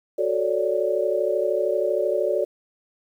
sine chord, D major seventh, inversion first, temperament equal, 370 / 440 / 554.4 / 587.3 Hz, F#4 / A4 / C#5 / D5, 0 / 0 / 0 / 0 cents, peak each -26 / -26 / -26 / -24 dBFS, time 0.18-2.45 s, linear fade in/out 10 ms, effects 9-bit

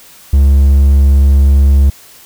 triangle tone with hard clipping, 69.3 Hz, C#2, in tune, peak -5 dBFS, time 0.33-1.9 s, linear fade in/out 5 ms, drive 6 dB, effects white hiss -39 dBFS RMS until 2.25 s

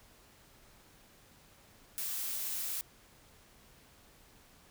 blue noise, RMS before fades -37 dBFS, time 1.98-2.81 s, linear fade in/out 0 ms, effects pink hiss -61 dBFS RMS until 4.7 s

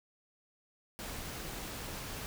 pink noise, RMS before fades -42 dBFS, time 0.99-2.26 s, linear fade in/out 0 ms, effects none

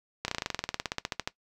slowing click train, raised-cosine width 0.2 ms, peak -12 dBFS, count 21, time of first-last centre 0.25-1.275 s, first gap 31 ms, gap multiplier 1.05, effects noise-tail reverb RT60 0.1 s tail -18 dB re dry

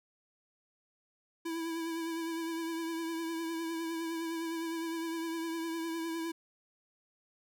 square tone with vibrato, 329.6 Hz, E4, in tune, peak -35 dBFS, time 1.45-6.32 s, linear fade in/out 10 ms, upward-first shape triangle, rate 9.8 Hz, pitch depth 37 cents each way, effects none

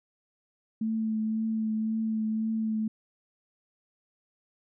sine tone with vibrato, 220 Hz, A3, in tune, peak -26 dBFS, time 0.81-2.88 s, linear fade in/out 5 ms, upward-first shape triangle, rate 1.9 Hz, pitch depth 21 cents each way, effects none

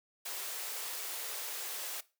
white high-pass noise, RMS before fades -40 dBFS, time 0.25-2.01 s, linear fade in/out 10 ms, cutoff 360 Hz, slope 48 dB/octave, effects noise-tail reverb RT60 0.3 s tail -19 dB re dry

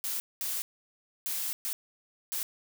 blue noise bursts at uneven times, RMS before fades -33 dBFS, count 5, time 0.04-0.2 / 0.41-0.62 / 1.26-1.53 / 1.65-1.73 / 2.32-2.43 s, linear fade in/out 0 ms, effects none

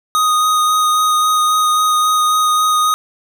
square tone with vibrato, 1244 Hz, D#6, 1 cent flat, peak -12 dBFS, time 0.15-2.94 s, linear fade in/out 0 ms, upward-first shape sine, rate 3.7 Hz, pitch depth 10 cents each way, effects none

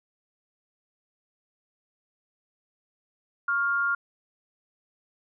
sine tone pair together, 1113.6 / 1403 Hz, C#6 / F6, +8 / +8 cents, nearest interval major third, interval 400 cents, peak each -31 / -23 dBFS, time 3.48-3.95 s, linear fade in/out 5 ms, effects none

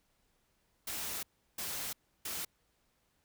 white noise bursts at uneven times, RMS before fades -39 dBFS, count 3, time 0.87-1.23 / 1.58-1.93 / 2.25-2.45 s, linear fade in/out 5 ms, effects pink hiss -75 dBFS RMS until 3.24 s

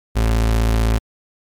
35% pulse tone, 55.8 Hz, A1, 25 cents sharp, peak -12 dBFS, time 0.15-0.99 s, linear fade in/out 20 ms, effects MP3 96 kbps

